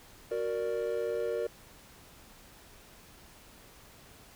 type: chord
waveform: triangle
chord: Gb augmented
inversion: none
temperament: equal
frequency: 370 / 466.2 / 587.3 Hz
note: Gb4 / Bb4 / D5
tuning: 0 / 0 / 0 cents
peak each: -35 / -30 / -34 dBFS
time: 0.31-1.47 s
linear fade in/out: 5 ms
effects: pink hiss -55 dBFS RMS until 4.35 s